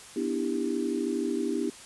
sine chord, E minor seventh, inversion second, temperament just, 247.2 / 296.7 / 329.6 / 395.6 Hz, B3 / D4 / E4 / G4, +2 / +18 / 0 / +16 cents, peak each -32 dBFS, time 0.16-1.7 s, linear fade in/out 5 ms, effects white hiss -47 dBFS RMS until 1.85 s + resampled to 24000 Hz

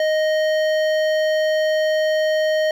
triangle tone with hard clipping, 622 Hz, D#5, 1 cent flat, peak -18 dBFS, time 0-2.71 s, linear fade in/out 2 ms, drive 17 dB, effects none

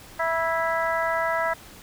harmonic tone with a mistuned harmonic, 329.6 Hz, E4, in tune, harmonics 2 / 3 / 4 / 5 / 6, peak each -26 / -28 / -29 / -30 / -31 dBFS, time 0.19-1.54 s, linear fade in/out 10 ms, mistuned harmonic 3, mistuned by -22 cents, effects pink hiss -46 dBFS RMS until 1.82 s

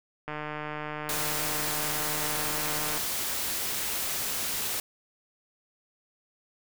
click train, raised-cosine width 0.5 ms, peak -20 dBFS, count 408, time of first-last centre 0.28-2.975 s, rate 151 Hz
white noise, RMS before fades -31 dBFS, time 1.09-4.8 s, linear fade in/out 2 ms
effects none

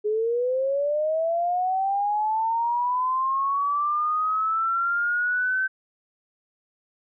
sine linear sweep, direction up, 415.3 to 1544 Hz, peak -21 dBFS, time 0.04-5.68 s, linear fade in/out 20 ms, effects none

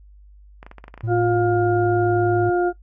clicks, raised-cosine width 0.5 ms, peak -24 dBFS, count 9, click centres 0.629 / 0.665 / 0.714 / 0.783 / 0.841 / 0.881 / 0.941 / 0.977 / 1.008 s
triangle tone with pitch glide, 112.5 to 107.85 Hz, A2 to A2, +39 to -34 cents, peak -21 dBFS, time 1.03-2.5 s, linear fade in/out 10 ms, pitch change -73 cents, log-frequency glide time 1.25-1.58 s
harmonic tone, 353.5 Hz, F4, 21 cents sharp, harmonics 1 / 2 / 4, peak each -17 / -23 / -29 dBFS, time 1.07-2.73 s, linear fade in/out 50 ms
effects noise-tail reverb RT60 0.1 s tail -17 dB re dry + added 50 Hz sine -44 dBFS peak until 2.82 s

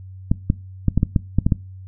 clicks, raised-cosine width 5 ms, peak -3 dBFS, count 9, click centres 0.315 / 0.501 / 0.883 / 0.976 / 1.031 / 1.162 / 1.386 / 1.465 / 1.522 s, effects noise-tail reverb RT60 0.3 s tail -22 dB re dry + added 94 Hz sine -35 dBFS peak until 1.87 s

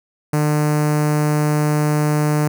sawtooth tone with notch filter, 150 Hz, D3, 37 cents sharp, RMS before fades -17 dBFS, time 0.33-2.48 s, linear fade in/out 5 ms, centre 3400 Hz, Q 0.87, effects none

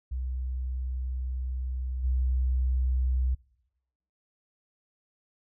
sine tone with level steps, 63.6 Hz, C2, 48 cents flat, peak -29 / -23 dBFS, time 0.11-3.35 s, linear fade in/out 10 ms, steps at 2.03 s, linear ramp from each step 20 ms, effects noise-tail reverb RT60 0.9 s tail -25 dB re dry

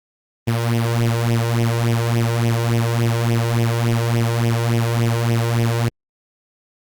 sawtooth tone with flanger, 116.54 Hz, A#2, in tune, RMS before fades -18 dBFS, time 0.47-5.89 s, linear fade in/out 10 ms, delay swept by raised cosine 0.34 to 2.14 ms, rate 3.5 Hz, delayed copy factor +0.75, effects Opus 24 kbps

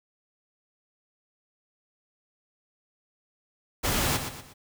pink noise with echo, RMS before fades -26 dBFS, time 3.83-4.18 s, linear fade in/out 20 ms, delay 120 ms, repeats 3, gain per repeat -8 dB, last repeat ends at 4.54 s, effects none

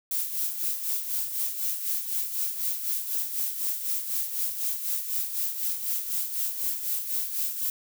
violet noise with tremolo, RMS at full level -27 dBFS, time 0.11-7.7 s, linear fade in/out 2 ms, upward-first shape sine, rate 4 Hz, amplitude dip 60%, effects none

